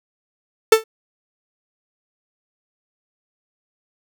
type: tone with exponential decay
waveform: 45% pulse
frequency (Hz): 443.2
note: A4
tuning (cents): +13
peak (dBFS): -4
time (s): 0.72-0.84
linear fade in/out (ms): 5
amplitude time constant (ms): 25
effects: none